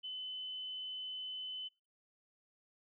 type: tone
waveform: sine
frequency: 3027 Hz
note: F#7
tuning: 39 cents sharp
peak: -40 dBFS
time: 0.03-1.69 s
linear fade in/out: 20 ms
effects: noise-tail reverb RT60 0.4 s tail -24 dB re dry